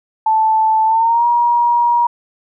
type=tone with pitch glide; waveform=sine; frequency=878 to 952 Hz; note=A5 to A#5; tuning=-4 to +36 cents; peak=-10 dBFS; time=0.26-2.07 s; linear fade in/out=5 ms; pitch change=+140 cents; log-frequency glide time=0.85-1.26 s; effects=none